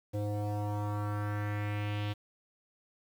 square tone with low-pass filter sweep, 103.83 Hz, G#2, in tune, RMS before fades -34 dBFS, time 0.13-2.14 s, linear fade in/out 20 ms, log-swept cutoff 520 to 3400 Hz, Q 2.8, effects 9-bit

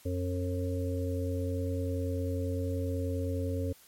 harmonic tone, 90.1 Hz, F#2, 45 cents flat, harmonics 1 / 3 / 5 / 6, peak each -31 / -36 / -38 / -39 dBFS, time 0.05-3.73 s, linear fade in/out 10 ms, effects white hiss -58 dBFS RMS until 3.87 s + MP3 64 kbps

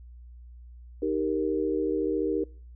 sine chord, Eb major, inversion none, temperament equal, 311.1 / 392 / 466.2 Hz, Eb4 / G4 / Bb4, 0 / 0 / 0 cents, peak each -29 dBFS, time 1.02-2.44 s, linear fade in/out 5 ms, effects noise-tail reverb RT60 0.5 s tail -26 dB re dry + added 60 Hz sine -44 dBFS peak until 2.75 s

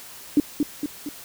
sine tone with echo, 293.7 Hz, D4, in tune, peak -12 dBFS, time 0.37-0.4 s, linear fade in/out 2 ms, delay 230 ms, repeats 3, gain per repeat -5 dB, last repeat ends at 1.09 s, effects white hiss -42 dBFS RMS until 1.24 s

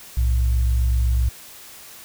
sine tone pair together, 62 / 109.8 Hz, B1 / A2, +7 / -3 cents, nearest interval minor seventh, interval 990 cents, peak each -16 / -27 dBFS, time 0.17-1.29 s, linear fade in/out 5 ms, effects white hiss -42 dBFS RMS until 2.04 s

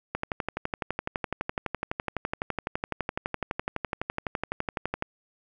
click train, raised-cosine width 0.5 ms, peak -13 dBFS, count 59, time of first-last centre 0.15-5.024 s, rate 11.9 Hz, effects none

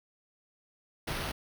pink noise with sample-and-hold, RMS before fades -35 dBFS, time 1.07-1.32 s, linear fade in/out 10 ms, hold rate 7350 Hz, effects none

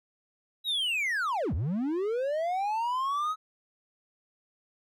triangle linear two-way sweep, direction down then up, 3913 to 65.1 to 1287 Hz, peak -25 dBFS, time 0.64-3.36 s, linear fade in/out 50 ms, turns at 1.54 s, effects none

